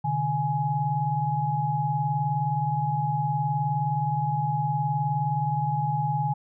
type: tone cluster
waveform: sine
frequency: 130.5 / 149.8 / 836 Hz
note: C3 / D3 / G#5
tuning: -4 / +35 / +11 cents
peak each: -30 / -27 / -26 dBFS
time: 0.04-6.34 s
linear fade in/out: 10 ms
effects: none